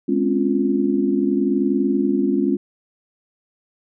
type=chord; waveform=sine; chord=Db major seventh; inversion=second; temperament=equal with one note detuned; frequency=207.7 / 256.4 / 277.2 / 349.2 Hz; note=Ab3 / C4 / Db4 / F4; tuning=0 / -35 / 0 / 0 cents; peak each=-22 / -23 / -20 / -22 dBFS; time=0.08-2.57 s; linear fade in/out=10 ms; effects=none